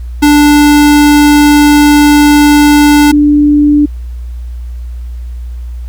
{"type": "tone pair in turn", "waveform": ["square", "sine"], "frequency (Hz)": [293.7, 293.7], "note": ["D4", "D4"], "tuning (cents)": [0, 0], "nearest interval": "unison", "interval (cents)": 0, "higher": "neither", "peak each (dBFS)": -3, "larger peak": "neither", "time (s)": [[0.22, 3.12], [3.12, 3.86]], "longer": "first", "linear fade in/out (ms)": 10, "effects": ["added 60 Hz sine -18 dBFS peak until 5.88 s", "pink hiss -47 dBFS RMS until 5.88 s"]}